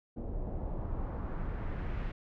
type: noise with low-pass filter sweep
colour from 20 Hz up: brown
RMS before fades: -36 dBFS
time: 0.16-2.12 s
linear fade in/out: 10 ms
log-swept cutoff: 510 to 2500 Hz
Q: 1.4
effects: none